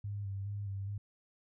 sine tone with vibrato, 100 Hz, G2, 35 cents sharp, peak -36 dBFS, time 0.04-0.98 s, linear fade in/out 5 ms, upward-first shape square, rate 2.4 Hz, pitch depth 32 cents each way, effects none

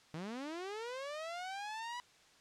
sawtooth linear sweep, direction up, 150 to 987.8 Hz, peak -37 dBFS, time 0.14-2 s, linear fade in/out 0 ms, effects white hiss -64 dBFS RMS until 2.4 s + low-pass 6000 Hz 12 dB/octave

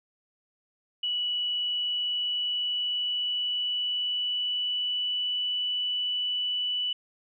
sine tone with pitch glide, 2945 to 2969 Hz, F#7 to F#7, -9 to +5 cents, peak -26 dBFS, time 1.03-6.93 s, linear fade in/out 5 ms, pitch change +14 cents, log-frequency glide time 1.57-5.47 s, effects none

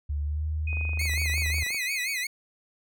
sine tone with pitch glide, 73 to 77.34 Hz, D2 to D#2, -10 to -10 cents, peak -26 dBFS, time 0.09-1.64 s, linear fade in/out 10 ms, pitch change +100 cents, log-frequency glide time 0.23-0.46 s
sine tone with tremolo, 2500 Hz, D#7, 8 cents sharp, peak -31 dBFS, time 0.67-2.24 s, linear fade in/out 5 ms, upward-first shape triangle, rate 1.8 Hz, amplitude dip 40%
click train, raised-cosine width 1 ms, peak -31 dBFS, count 26, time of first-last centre 0.73-1.746 s, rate 24.6 Hz
sawtooth tone with vibrato, 2100 Hz, C7, 6 cents sharp, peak -25 dBFS, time 0.99-2.27 s, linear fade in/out 5 ms, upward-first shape sine, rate 5.6 Hz, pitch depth 130 cents each way
effects none

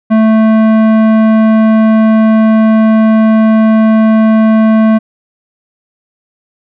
sine tone with tanh clipping, 220 Hz, A3, in tune, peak -6 dBFS, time 0.1-4.99 s, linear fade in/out 20 ms, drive 15 dB, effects none

